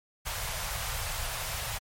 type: band-stop noise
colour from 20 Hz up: pink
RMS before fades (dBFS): -34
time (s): 0.25-1.79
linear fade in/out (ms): 20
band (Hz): 130 to 600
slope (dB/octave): 24
effects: MP3 64 kbps